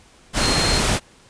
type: tone in noise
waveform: sine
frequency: 4215 Hz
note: C8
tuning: 12 cents sharp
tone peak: -22 dBFS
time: 0.39-0.82 s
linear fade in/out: 50 ms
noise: pink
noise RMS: -19 dBFS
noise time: 0.33-1 s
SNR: -6 dB
effects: pink hiss -51 dBFS RMS until 1.29 s + resampled to 22050 Hz